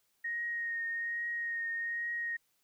sine tone with vibrato, 1864.7 Hz, A#6, in tune, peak -33 dBFS, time 0.24-2.37 s, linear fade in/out 10 ms, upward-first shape triangle, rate 1.2 Hz, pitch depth 21 cents each way, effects white hiss -75 dBFS RMS until 2.63 s

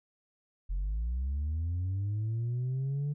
sine linear sweep, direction up, 42.2 to 147.5 Hz, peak -27 dBFS, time 0.69-3.14 s, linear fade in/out 20 ms, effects tanh soft clip ceiling -28 dBFS

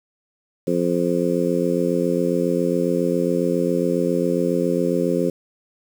harmonic tone, 87.31 Hz, F2, in tune, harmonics 2 / 3 / 4 / 5 / 6, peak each -24 / -24 / -24 / -24 / -24 dBFS, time 0.67-5.3 s, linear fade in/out 5 ms, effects 7-bit

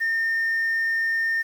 sine tone, 1818 Hz, A#6, 44 cents flat, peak -19 dBFS, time 0-1.43 s, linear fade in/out 20 ms, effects tanh soft clip ceiling -18 dBFS + 8-bit

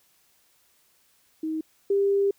sine tone pair in turn, 315.8 / 397.9 Hz, D#4 / G4, +26 / +26 cents, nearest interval major third, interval 400 cents, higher second, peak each -26 / -19 dBFS, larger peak second, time 1.43-1.61 / 1.9-2.31 s, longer second, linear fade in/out 5 ms, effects white hiss -64 dBFS RMS until 2.38 s

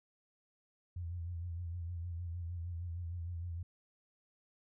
sine tone with vibrato, 86 Hz, F2, 26 cents flat, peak -38 dBFS, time 0.96-3.63 s, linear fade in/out 5 ms, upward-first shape sine, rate 6.5 Hz, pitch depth 59 cents each way, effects none

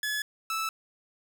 sawtooth tone pair in turn, 1706 / 1313.2 Hz, G#6 / E6, +46 / -7 cents, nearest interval perfect fourth, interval 453 cents, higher first, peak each -25 dBFS, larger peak neither, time 0.03-0.22 / 0.5-0.69 s, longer neither, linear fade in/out 2 ms, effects 9-bit

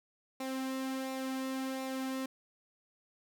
sawtooth tone with flanger, 263.7 Hz, C4, 14 cents sharp, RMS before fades -37 dBFS, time 0.4-2.26 s, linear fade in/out 5 ms, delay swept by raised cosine 0.62 to 2.52 ms, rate 1.4 Hz, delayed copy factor -0.5, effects none

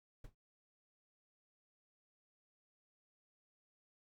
brown noise with exponential decay, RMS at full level -44 dBFS, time 0.24-0.35 s, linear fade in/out 5 ms, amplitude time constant 22 ms, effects none

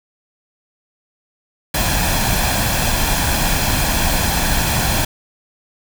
pink noise with comb filter, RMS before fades -17 dBFS, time 1.74-5.05 s, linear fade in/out 5 ms, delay 1.2 ms, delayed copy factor +0.55, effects none

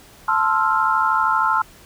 sine chord, F major seventh, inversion first, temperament equal with one note detuned, 880 / 1046.5 / 1318.5 / 1391.3 Hz, A5 / C6 / E6 / F6, 0 / 0 / 0 / -7 cents, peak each -21 dBFS, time 0.28-1.62 s, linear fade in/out 5 ms, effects pink hiss -47 dBFS RMS until 1.85 s

